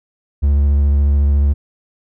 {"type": "tone with vibrato", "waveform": "triangle", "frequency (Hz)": 71.2, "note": "C#2", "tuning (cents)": 47, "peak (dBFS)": -8, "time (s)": [0.42, 1.54], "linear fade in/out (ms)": 20, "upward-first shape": "sine", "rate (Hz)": 14, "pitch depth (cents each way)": 22, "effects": []}